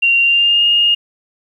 sine tone with pitch glide, 2763 to 2841 Hz, F7 to F7, -19 to +29 cents, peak -9 dBFS, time 0.02-0.95 s, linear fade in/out 10 ms, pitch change +48 cents, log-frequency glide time 0.21-0.64 s, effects 8-bit

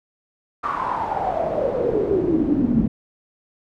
brown noise with band-pass filter sweep, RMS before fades -21 dBFS, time 0.63-2.88 s, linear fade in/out 10 ms, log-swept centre 1200 to 220 Hz, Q 7.6, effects none

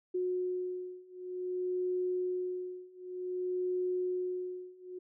sine beating tone pair, 363.8 / 364.34 Hz, F#4 / F#4, -29 / -27 cents, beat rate 0.54 Hz, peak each -36 / -35 dBFS, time 0.14-4.99 s, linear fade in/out 10 ms, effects none

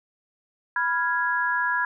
sine chord, F diminished, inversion second, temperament equal, 987.8 / 1396.9 / 1661.2 Hz, Cb6 / F6 / Ab6, 0 / 0 / 0 cents, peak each -26 / -29 / -24 dBFS, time 0.76-1.85 s, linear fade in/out 2 ms, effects none

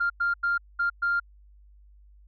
sine tone bursts at uneven times, 1396.9 Hz, F6, in tune, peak -21 dBFS, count 5, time 0-0.1 / 0.2-0.34 / 0.43-0.58 / 0.79-0.9 / 1.02-1.2 s, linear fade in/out 10 ms, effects tanh soft clip ceiling -18 dBFS + added 50 Hz sine -51 dBFS peak until 2.27 s

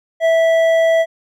triangle tone with hard clipping, 656 Hz, E5, 9 cents flat, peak -12 dBFS, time 0.2-1.06 s, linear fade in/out 50 ms, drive 11 dB, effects none

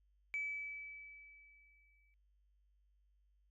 sine tone with exponential decay, 2299 Hz, D7, 37 cents flat, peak -35 dBFS, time 0.34-2.14 s, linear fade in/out 0 ms, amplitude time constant 390 ms, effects tanh soft clip ceiling -31 dBFS + added 50 Hz sine -70 dBFS peak until 3.5 s

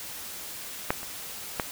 clicks, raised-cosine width 0.5 ms, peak -8 / -24 / -10 dBFS, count 3, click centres 0.905 / 1.031 / 1.598 s, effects white hiss -39 dBFS RMS until 1.71 s

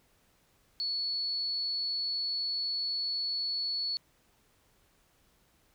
sine tone, 4412 Hz, C#8, 9 cents flat, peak -30 dBFS, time 0.8-3.97 s, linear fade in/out 0 ms, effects pink hiss -68 dBFS RMS until 5.74 s

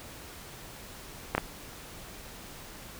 clicks, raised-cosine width 0.5 ms, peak -10 dBFS, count 2, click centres 1.35 / 1.38 s, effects pink hiss -46 dBFS RMS until 2.99 s

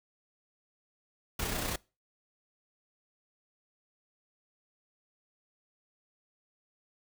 pink noise with amplitude modulation, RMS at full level -32 dBFS, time 1.39-1.76 s, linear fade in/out 5 ms, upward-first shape sine, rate 31 Hz, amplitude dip 45%, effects noise-tail reverb RT60 0.3 s tail -24 dB re dry

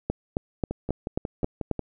two click trains, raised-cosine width 2 ms, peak -16 / -11 dBFS, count 7 / 7, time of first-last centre 0.71-1.793 / 0.1-1.713 s, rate 5.54 / 3.72 Hz, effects none

